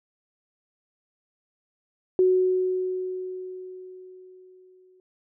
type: tone with exponential decay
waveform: sine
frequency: 369.9 Hz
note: F#4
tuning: in tune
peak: -15 dBFS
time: 2.19-5 s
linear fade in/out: 1 ms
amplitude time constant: 610 ms
effects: none